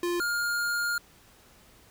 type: tone pair in turn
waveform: square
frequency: 349.2 / 1413.4 Hz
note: F4 / F6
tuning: 0 / +20 cents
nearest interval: 2 octaves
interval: 2420 cents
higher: second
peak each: -27 dBFS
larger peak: neither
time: 0.03-0.2 / 0.2-0.98 s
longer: second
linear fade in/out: 2 ms
effects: pink hiss -57 dBFS RMS until 1.9 s